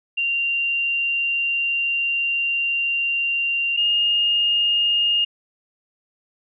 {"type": "tone pair in turn", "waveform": "sine", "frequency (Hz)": [2773, 2838], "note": ["F7", "F7"], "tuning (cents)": [-13, 27], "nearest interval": "unison", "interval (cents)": 40, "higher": "second", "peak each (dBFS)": [-19, -16], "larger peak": "second", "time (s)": [[0.17, 3.77], [3.77, 5.25]], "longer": "first", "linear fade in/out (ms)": 10, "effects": []}